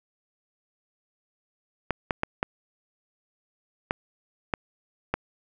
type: clicks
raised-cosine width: 0.5 ms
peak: -9 dBFS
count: 7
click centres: 1.907 / 2.108 / 2.234 / 2.429 / 3.909 / 4.538 / 5.14 s
effects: none